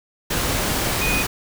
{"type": "tone in noise", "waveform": "sine", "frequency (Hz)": 2482, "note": "D#7", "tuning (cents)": -5, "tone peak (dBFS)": -22, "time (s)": [1.01, 1.23], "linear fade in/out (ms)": 10, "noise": "pink", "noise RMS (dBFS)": -22, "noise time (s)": [0.3, 1.27], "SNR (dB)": -3, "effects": []}